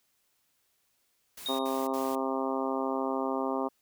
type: noise bursts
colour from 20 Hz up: white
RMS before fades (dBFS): -45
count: 3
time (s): 1.37-2.154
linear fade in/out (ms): 5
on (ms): 220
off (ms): 62
type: tone with exponential decay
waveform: triangle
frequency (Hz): 3723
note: A#7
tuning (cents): -3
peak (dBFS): -28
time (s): 1.46-1.97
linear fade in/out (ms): 1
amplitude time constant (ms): 110
type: harmonic tone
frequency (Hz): 133.3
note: C3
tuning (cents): +33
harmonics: 2 / 3 / 4 / 5 / 6 / 7 / 8 / 9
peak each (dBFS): -33 / -35 / -36 / -37 / -38 / -38 / -39 / -40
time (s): 1.48-3.69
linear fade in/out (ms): 20
effects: white hiss -73 dBFS RMS until 3.81 s